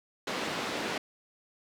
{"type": "band-pass noise", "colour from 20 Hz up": "pink", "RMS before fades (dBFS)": -34, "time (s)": [0.27, 0.98], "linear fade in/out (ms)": 5, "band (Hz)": [240, 4400], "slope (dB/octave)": 12, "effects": []}